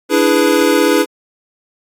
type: chord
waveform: square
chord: E dominant seventh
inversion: third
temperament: equal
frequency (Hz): 293.7 / 329.6 / 415.3 / 493.9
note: D4 / E4 / G#4 / B4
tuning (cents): 0 / 0 / 0 / 0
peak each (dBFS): -16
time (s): 0.09-1.06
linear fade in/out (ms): 50
effects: AAC 64 kbps